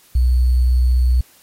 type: tone with sample-and-hold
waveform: sine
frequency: 62.3 Hz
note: B1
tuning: 16 cents sharp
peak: -11 dBFS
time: 0.15-1.21 s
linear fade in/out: 5 ms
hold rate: 4410 Hz
effects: white hiss -51 dBFS RMS until 1.42 s + AAC 48 kbps